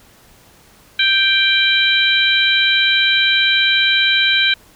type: harmonic tone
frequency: 785 Hz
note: G5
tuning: 2 cents sharp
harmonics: 2 / 3 / 4 / 5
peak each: -17 / -17 / -17 / -17 dBFS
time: 0.99-4.54 s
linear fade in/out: 5 ms
effects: pink hiss -48 dBFS RMS until 4.75 s